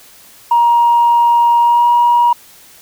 sine tone with pitch glide, 945 to 955.4 Hz, A#5 to A#5, +23 to +42 cents, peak -6 dBFS, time 0.51-2.33 s, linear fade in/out 5 ms, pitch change +19 cents, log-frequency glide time 1.61-1.87 s, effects tanh soft clip ceiling -3 dBFS + white hiss -42 dBFS RMS until 2.81 s

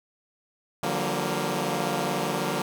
10% pulse chord, G minor seventh, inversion second, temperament equal with one note detuned, 146.83 / 174.61 / 190.97 / 233.1 Hz, D3 / F3 / G3 / Bb3, 0 / 0 / -45 / 0 cents, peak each -23 dBFS, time 0.83-2.62 s, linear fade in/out 2 ms, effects none

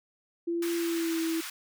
sine tone with pitch glide, 340 to 326.7 Hz, F4 to E4, -46 to -15 cents, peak -27 dBFS, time 0.47-1.41 s, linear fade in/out 10 ms, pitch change -69 cents, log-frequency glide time 0.75-1.2 s
pink high-pass noise, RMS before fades -39 dBFS, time 0.62-1.5 s, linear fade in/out 5 ms, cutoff 1200 Hz, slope 24 dB/octave
effects none

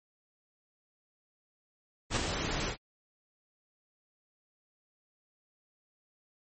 pink noise with ADSR envelope, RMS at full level -27 dBFS, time 2.1-2.77 s, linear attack 63 ms, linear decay 13 ms, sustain -6 dB, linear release 86 ms, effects MP3 32 kbps

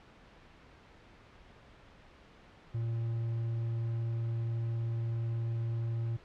triangle tone, 115.2 Hz, A#2, 20 cents flat, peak -29 dBFS, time 2.74-6.17 s, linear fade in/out 10 ms, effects pink hiss -57 dBFS RMS until 6.24 s + low-pass 3000 Hz 12 dB/octave

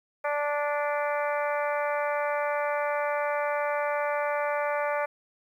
harmonic tone, 292.4 Hz, D4, 7 cents flat, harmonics 2 / 3 / 4 / 5 / 6 / 7 / 8, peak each -28 / -32 / -34 / -36 / -38 / -39 / -40 dBFS, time 0.24-5.06 s, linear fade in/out 10 ms, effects 10-bit

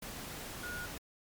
sine tone in noise, 1443 Hz, F#6, 44 cents flat, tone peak -40 dBFS, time 0.63-0.86 s, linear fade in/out 5 ms, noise pink, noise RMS -44 dBFS, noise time 0.02-0.98 s, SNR +1 dB, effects MP3 96 kbps

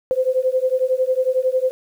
sine beating tone pair, 510 / 521 Hz, C5 / C5, -44 / -7 cents, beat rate 11 Hz, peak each -19 dBFS, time 0.11-1.71 s, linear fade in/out 0 ms, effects 8-bit

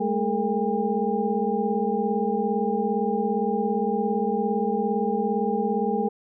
sine tone cluster, 203.3 / 220.8 / 416.3 / 458.4 / 803 Hz, G#3 / A3 / G#4 / A#4 / G5, -37 / +6 / +4 / -29 / +41 cents, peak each -28 dBFS, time 0-6.09 s, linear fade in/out 10 ms, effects none

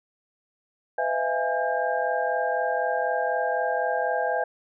sine tone cluster, 503 / 642 / 686 / 826 / 1600 Hz, B4 / E5 / F5 / G#5 / G6, +32 / -46 / -31 / -10 / +35 cents, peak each -29 / -29 / -29 / -28 / -31 dBFS, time 0.98-4.44 s, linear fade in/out 5 ms, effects none

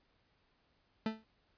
40% pulse tone with exponential decay, 220 Hz, A3, in tune, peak -29 dBFS, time 1.06-1.24 s, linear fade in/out 2 ms, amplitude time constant 39 ms, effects pink hiss -74 dBFS RMS until 1.57 s + resampled to 11025 Hz

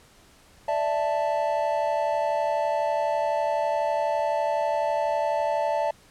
triangle chord, D suspended second, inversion none, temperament equal, 587.3 / 659.3 / 880 Hz, D5 / E5 / A5, 0 / 0 / 0 cents, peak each -25 dBFS, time 0.68-5.91 s, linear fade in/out 5 ms, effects pink hiss -55 dBFS RMS until 6.1 s + low-pass 11000 Hz 12 dB/octave

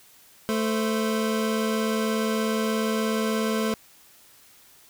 25% pulse tone pair together, 220 / 516.8 Hz, A3 / C5, 0 / -21 cents, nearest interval octave + minor third, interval 1479 cents, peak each -20 / -27 dBFS, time 0.49-3.74 s, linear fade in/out 0 ms, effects white hiss -54 dBFS RMS until 4.89 s

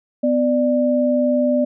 sine tone pair together, 251 / 592 Hz, B3 / D5, +28 / +14 cents, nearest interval octave + minor third, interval 1486 cents, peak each -17 dBFS, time 0.23-1.65 s, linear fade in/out 10 ms, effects none

